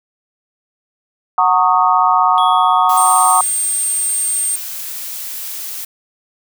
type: chord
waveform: sine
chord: D# minor seventh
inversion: first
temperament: equal with one note detuned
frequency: 740 / 916.8 / 1108.7 / 1244.5 Hz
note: F#5 / A#5 / C#6 / D#6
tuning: 0 / -29 / 0 / 0 cents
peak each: -15 dBFS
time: 1.38-3.41 s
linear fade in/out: 2 ms
type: tone with exponential decay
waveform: triangle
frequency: 3345 Hz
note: G#7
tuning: 12 cents sharp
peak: -20 dBFS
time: 2.38-4.04 s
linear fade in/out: 0 ms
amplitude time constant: 360 ms
type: noise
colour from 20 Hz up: blue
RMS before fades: -26 dBFS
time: 2.89-5.85 s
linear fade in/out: 5 ms
type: tone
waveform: sine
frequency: 8700 Hz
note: C#9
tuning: 33 cents flat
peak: -15 dBFS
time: 2.97-4.56 s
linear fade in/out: 5 ms
effects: none